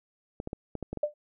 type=clicks; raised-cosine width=2 ms; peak=-21 dBFS; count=7; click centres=0.401 / 0.474 / 0.531 / 0.753 / 0.827 / 0.93 / 0.973 s
type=tone with exponential decay; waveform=sine; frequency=595 Hz; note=D5; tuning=22 cents sharp; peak=-20 dBFS; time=1.03-1.14 s; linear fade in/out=5 ms; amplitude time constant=22 ms
effects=none